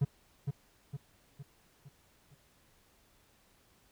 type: tone with echo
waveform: triangle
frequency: 140.1 Hz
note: C#3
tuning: 19 cents sharp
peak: -22 dBFS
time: 0.01-0.05 s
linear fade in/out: 10 ms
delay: 460 ms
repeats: 5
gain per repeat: -6 dB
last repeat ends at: 2.35 s
effects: pink hiss -67 dBFS RMS until 3.91 s